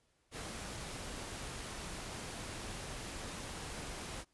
pink noise, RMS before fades -44 dBFS, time 0.31-4.25 s, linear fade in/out 50 ms, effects pink hiss -75 dBFS RMS until 4.33 s + resampled to 24000 Hz

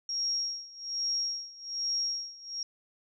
sine tone with tremolo, 5588 Hz, F8, in tune, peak -27 dBFS, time 0.09-2.63 s, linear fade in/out 2 ms, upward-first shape sine, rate 1.2 Hz, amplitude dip 90%, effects none

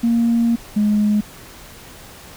sine tone pair in turn, 233.1 / 209.5 Hz, A#3 / G#3, 0 / +15 cents, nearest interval major second, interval 185 cents, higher first, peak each -12 dBFS, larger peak neither, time 0.03-0.56 / 0.76-1.21 s, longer first, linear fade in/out 10 ms, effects tanh soft clip ceiling -9 dBFS + pink hiss -40 dBFS RMS until 2.36 s

